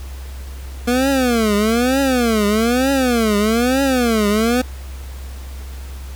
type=tone with vibrato; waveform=25% pulse; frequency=237.4 Hz; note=A#3; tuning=32 cents sharp; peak=-10 dBFS; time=0.87-4.62 s; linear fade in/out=10 ms; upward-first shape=triangle; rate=1.1 Hz; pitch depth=280 cents each way; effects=added 66 Hz sine -28 dBFS peak until 6.15 s + pink hiss -41 dBFS RMS until 6.15 s